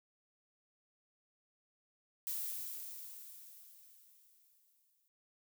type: noise with exponential decay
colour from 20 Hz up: violet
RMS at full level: -38 dBFS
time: 2.27-5.08 s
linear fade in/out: 0 ms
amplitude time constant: 610 ms
effects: none